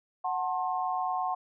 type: chord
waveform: sine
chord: F# diminished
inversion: none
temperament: just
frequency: 740 / 888 / 1065.6 Hz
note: F#5 / A5 / C6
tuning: 0 / +16 / +31 cents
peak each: -30 / -35 / -33 dBFS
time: 0.24-1.35 s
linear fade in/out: 10 ms
effects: none